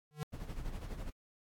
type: tone with exponential growth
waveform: square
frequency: 150.5 Hz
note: D3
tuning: 43 cents sharp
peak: -33 dBFS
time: 0.11-0.23 s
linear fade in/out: 0 ms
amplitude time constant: 26 ms
type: noise with tremolo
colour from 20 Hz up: brown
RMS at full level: -39 dBFS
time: 0.32-1.11 s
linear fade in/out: 20 ms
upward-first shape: sine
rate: 12 Hz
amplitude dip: 60%
effects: AAC 64 kbps